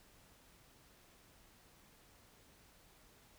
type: silence
effects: pink hiss -65 dBFS RMS until 3.38 s